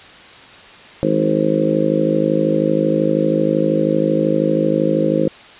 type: harmonic tone with a mistuned harmonic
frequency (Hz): 52.8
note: G#1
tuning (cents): +29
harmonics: 3 / 4 / 5 / 6 / 7 / 8 / 9 / 10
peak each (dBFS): -22 / -22 / -25 / -19 / -25 / -25 / -23 / -19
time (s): 1.03-5.28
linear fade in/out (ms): 0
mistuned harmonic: 3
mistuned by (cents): +26
effects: white hiss -40 dBFS RMS until 5.59 s + resampled to 8000 Hz